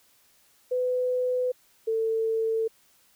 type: tone pair in turn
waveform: sine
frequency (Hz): 502 / 447.2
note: B4 / A4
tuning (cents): +28 / +28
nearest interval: major second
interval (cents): 200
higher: first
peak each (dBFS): -23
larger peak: neither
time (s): 0.71-1.52 / 1.87-2.68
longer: neither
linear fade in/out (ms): 10
effects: white hiss -62 dBFS RMS until 3.15 s